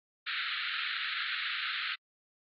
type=band-pass noise; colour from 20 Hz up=pink; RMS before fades=-35 dBFS; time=0.26-1.96 s; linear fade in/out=20 ms; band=1300 to 4200 Hz; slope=96 dB/octave; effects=AAC 64 kbps